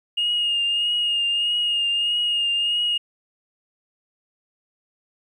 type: tone with vibrato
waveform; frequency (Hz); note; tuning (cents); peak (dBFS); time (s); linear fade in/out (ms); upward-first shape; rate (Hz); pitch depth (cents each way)
sine; 2847; F7; +33; -18; 0.17-2.98; 10; triangle; 1.6; 32
effects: tanh soft clip ceiling -15 dBFS + 10-bit